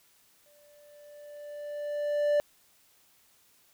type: tone with exponential growth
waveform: triangle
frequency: 587.3 Hz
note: D5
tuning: in tune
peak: -19 dBFS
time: 0.46-2.4 s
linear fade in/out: 0 ms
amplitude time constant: 420 ms
effects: white hiss -64 dBFS RMS until 3.73 s